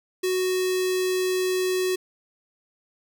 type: tone with notch filter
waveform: square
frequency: 370 Hz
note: F#4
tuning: in tune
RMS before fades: -24 dBFS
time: 0.23-1.96 s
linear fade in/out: 10 ms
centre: 880 Hz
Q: 0.53
effects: none